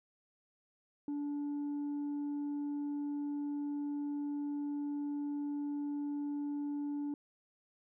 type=tone; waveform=sine; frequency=289.6 Hz; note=D4; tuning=24 cents flat; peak=-32 dBFS; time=1.08-7.14 s; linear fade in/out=2 ms; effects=tanh soft clip ceiling -34 dBFS